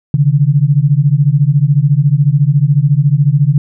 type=beating tone pair; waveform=sine; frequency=136.7 / 150.7 Hz; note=C#3 / D3; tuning=-24 / +45 cents; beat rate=14 Hz; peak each=-10 dBFS; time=0.14-3.58 s; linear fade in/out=2 ms; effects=none